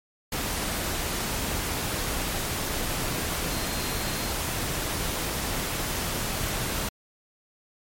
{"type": "tone in noise", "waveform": "sine", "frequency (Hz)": 4186, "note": "C8", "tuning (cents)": 0, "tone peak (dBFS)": -40, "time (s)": [3.51, 4.32], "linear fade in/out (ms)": 5, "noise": "pink", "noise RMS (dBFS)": -29, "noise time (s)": [0.32, 6.89], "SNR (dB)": -14, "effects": ["MP3 64 kbps"]}